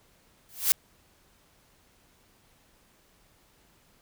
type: noise with exponential growth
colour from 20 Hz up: blue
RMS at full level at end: -18 dBFS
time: 0.49-0.72 s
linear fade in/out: 0 ms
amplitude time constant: 49 ms
effects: pink hiss -63 dBFS RMS until 4.01 s